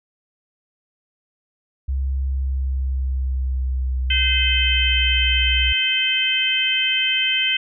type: tone with pitch glide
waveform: sine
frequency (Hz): 66.9 to 62.06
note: C2 to B1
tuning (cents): +39 to +9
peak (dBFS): -19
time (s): 1.88-5.73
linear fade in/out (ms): 10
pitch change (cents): -130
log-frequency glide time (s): 2.24-5.19
type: harmonic tone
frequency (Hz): 516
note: C5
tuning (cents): -24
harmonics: 3 / 4 / 5 / 6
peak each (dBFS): -28 / -25 / -23 / -19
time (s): 4.1-7.57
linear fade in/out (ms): 5
effects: none